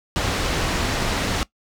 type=low-pass noise; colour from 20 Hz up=pink; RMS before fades=-23 dBFS; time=0.16-1.43 s; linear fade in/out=0 ms; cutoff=6000 Hz; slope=12 dB/octave; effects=noise-tail reverb RT60 0.1 s tail -19 dB re dry